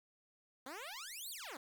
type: exponential two-way sweep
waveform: 10% pulse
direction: up then down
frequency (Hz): 246.9 to 4699 to 246.9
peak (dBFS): -37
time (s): 0.66-1.57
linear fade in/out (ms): 2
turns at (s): 1.3
effects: 11-bit